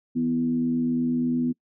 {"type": "tone with frequency modulation", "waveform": "sine", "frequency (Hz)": 247.9, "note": "B3", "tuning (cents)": 7, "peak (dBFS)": -21, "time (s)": [0.15, 1.53], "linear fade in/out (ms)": 20, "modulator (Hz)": 83.2, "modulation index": 0.51, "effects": ["noise-tail reverb RT60 0.1 s tail -25 dB re dry"]}